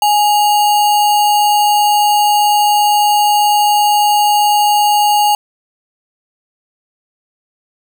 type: tone with sample-and-hold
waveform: sine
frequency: 831 Hz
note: G#5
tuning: 1 cent sharp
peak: -8 dBFS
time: 0.02-5.35 s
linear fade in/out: 2 ms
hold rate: 3675 Hz
effects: none